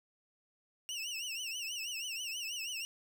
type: tone with vibrato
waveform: 25% pulse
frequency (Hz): 2794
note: F7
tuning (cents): 0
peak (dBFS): -34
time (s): 0.89-2.85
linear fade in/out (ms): 0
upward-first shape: triangle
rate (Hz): 6.2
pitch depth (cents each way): 160
effects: none